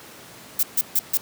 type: noise bursts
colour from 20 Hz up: violet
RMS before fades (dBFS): -19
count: 4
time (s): 0.59-1.174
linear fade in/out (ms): 5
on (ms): 41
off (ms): 140
effects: pink hiss -43 dBFS RMS until 1.21 s + high-pass 150 Hz 12 dB/octave